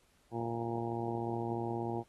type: harmonic tone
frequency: 116.54 Hz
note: A#2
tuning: in tune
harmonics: 1 / 2 / 3 / 4 / 5 / 6 / 7 / 8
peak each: -40 / -41 / -38 / -45 / -52 / -45 / -42 / -47 dBFS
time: 0.31-2.04 s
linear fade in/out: 50 ms
effects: pink hiss -70 dBFS RMS until 2.08 s + AAC 32 kbps